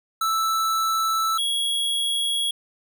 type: tone pair in turn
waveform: square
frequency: 1318.5 / 3322 Hz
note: E6 / G#7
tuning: 0 / 0 cents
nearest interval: octave + major third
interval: 1600 cents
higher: second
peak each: -21 / -22 dBFS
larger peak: first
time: 0.21-1.38 / 1.38-2.51 s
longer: first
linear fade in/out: 5 ms
effects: none